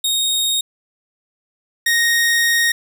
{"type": "tone pair in turn", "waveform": "sawtooth", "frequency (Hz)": [3729, 1864.5], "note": ["A#7", "A#6"], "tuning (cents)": [0, 0], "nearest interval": "octave", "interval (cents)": 1200, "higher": "first", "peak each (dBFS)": [-13, -10], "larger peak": "second", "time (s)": [[0.04, 0.61], [1.86, 2.72]], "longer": "second", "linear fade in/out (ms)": 5, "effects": []}